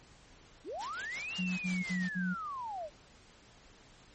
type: linear two-way sweep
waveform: sine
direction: up then down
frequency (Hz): 235.4 to 2846 to 561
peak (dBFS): -37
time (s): 0.64-2.9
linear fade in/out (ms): 50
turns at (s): 1.36
type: noise with tremolo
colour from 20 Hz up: white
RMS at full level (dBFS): -41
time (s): 0.78-2.1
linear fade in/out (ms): 50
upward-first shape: triangle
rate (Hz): 5.6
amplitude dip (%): 85
type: tone bursts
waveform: sine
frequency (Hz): 182.3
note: F#3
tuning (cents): -25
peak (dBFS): -31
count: 4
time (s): 1.38-2.348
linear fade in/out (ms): 20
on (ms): 200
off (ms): 56
effects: pink hiss -59 dBFS RMS until 4.14 s + MP3 32 kbps